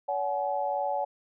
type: tone cluster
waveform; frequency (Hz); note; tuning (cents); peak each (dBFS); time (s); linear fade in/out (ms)
sine; 568 / 747 / 850; C#5 / F#5 / G#5; +42 / +16 / +40; -31; 0.08-1.05; 10
effects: none